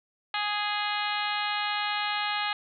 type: harmonic tone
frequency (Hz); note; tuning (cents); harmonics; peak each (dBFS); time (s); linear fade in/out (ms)
415.3; G#4; 0; 2 / 3 / 4 / 5 / 6 / 7 / 8 / 9 / 10; -32 / -34 / -35 / -36 / -37 / -37 / -38 / -39 / -39; 0.34-2.53; 2
effects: none